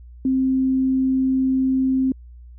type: tone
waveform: sine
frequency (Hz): 262.6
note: C4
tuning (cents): +6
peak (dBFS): -16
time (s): 0.25-2.12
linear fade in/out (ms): 2
effects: added 60 Hz sine -39 dBFS peak until 2.58 s